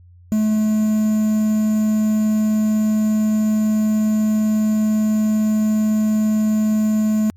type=tone with quantisation; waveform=triangle; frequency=215.3 Hz; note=A3; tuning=37 cents flat; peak=-12 dBFS; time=0.32-7.3 s; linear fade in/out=0 ms; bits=6; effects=added 88 Hz sine -43 dBFS peak until 7.36 s + MP3 64 kbps